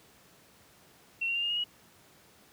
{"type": "tone with pitch steps", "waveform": "sine", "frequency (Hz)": [2719, 2755, 2792, 2830, 2867, 2906], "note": ["F7", "F7", "F7", "F7", "F7", "F#7"], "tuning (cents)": [-47, -24, -1, 22, 45, -32], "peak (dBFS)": -28, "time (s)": [1.21, 1.642], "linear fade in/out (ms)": 10, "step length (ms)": 72, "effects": ["pink hiss -59 dBFS RMS until 2.52 s", "high-pass 100 Hz 12 dB/octave"]}